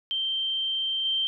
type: tone with level steps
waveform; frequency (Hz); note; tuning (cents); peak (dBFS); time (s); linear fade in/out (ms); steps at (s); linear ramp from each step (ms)
sine; 3136; G7; 0; -25 / -23; 0.11-1.27; 0; 1.05; 2
effects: none